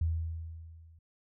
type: tone with level ramp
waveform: sine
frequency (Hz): 81.7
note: E2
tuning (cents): -15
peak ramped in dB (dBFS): -25 to -55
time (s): 0.01-0.99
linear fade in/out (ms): 5
effects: none